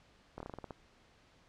slowing click train, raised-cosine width 1 ms, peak -29 dBFS, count 9, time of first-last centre 0.38-0.708 s, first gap 23 ms, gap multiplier 1.16, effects pink hiss -65 dBFS RMS until 1.48 s + low-pass 5000 Hz 12 dB/octave

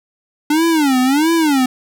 square tone with vibrato, 290.8 Hz, D4, 17 cents flat, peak -12 dBFS, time 0.5-1.66 s, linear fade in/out 5 ms, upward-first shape sine, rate 1.5 Hz, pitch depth 240 cents each way, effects none

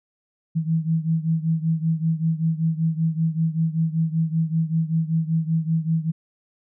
sine beating tone pair, 160.4 / 165.6 Hz, E3 / E3, -47 / +8 cents, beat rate 5.2 Hz, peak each -21 / -24 dBFS, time 0.55-6.12 s, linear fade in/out 20 ms, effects none

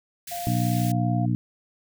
white band-stop noise, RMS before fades -37 dBFS, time 0.27-0.92 s, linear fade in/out 5 ms, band 240 to 1600 Hz, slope 48 dB/octave
sine tone, 698.5 Hz, F5, in tune, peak -30 dBFS, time 0.31-1.26 s, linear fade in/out 10 ms
harmonic tone, 60.4 Hz, B1, 38 cents flat, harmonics 2 / 3 / 4 / 5, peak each -23 / -27 / -29 / -31 dBFS, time 0.47-1.35 s, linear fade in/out 0 ms
effects none

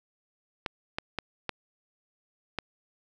clicks, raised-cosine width 0.3 ms, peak -14 dBFS, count 5, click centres 0.662 / 0.985 / 1.187 / 1.493 / 2.587 s, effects none

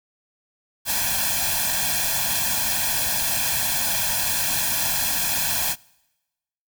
white noise with comb filter, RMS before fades -23 dBFS, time 0.85-5.76 s, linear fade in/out 50 ms, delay 1.2 ms, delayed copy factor +0.9, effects noise-tail reverb RT60 1.0 s tail -25 dB re dry

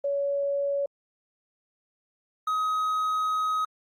sine / triangle tone pair in turn, 563 / 1263.9 Hz, C#5 / D#6, +27 / +27 cents, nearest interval octave + major second, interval 1400 cents, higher second, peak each -24 / -22 dBFS, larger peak second, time 0.04-0.86 / 2.47-3.65 s, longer second, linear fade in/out 5 ms, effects Opus 24 kbps

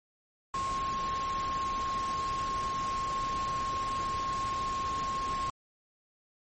sine tone in noise, 1077 Hz, C6, 50 cents sharp, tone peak -30 dBFS, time 0.54-5.5 s, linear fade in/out 2 ms, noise pink, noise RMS -40 dBFS, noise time 0.54-5.5 s, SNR +7 dB, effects MP3 32 kbps

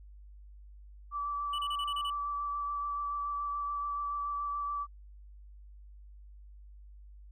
sine tone with vibrato, 1158 Hz, D6, 25 cents flat, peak -32 dBFS, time 1.11-4.87 s, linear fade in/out 50 ms, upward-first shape sine, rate 7 Hz, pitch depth 13 cents each way
triangle tone bursts, 2960 Hz, F#7, in tune, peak -34 dBFS, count 7, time 1.53-2.101 s, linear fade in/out 5 ms, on 55 ms, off 31 ms
effects added 50 Hz sine -49 dBFS peak until 7.31 s

